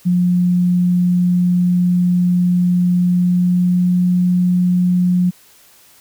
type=tone with pitch glide; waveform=sine; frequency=178.2 to 179.44 Hz; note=F3 to F3; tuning=+35 to +47 cents; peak=-11 dBFS; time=0.05-5.31 s; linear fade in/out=20 ms; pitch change=+12 cents; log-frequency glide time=3.02-4.03 s; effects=white hiss -48 dBFS RMS until 6 s